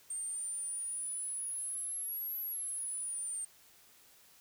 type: exponential two-way sweep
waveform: sine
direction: up then down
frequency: 8680 to 11750 to 8680 Hz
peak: -36 dBFS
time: 0.1-3.45 s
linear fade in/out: 5 ms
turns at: 2.4 s
effects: white hiss -62 dBFS RMS until 4.4 s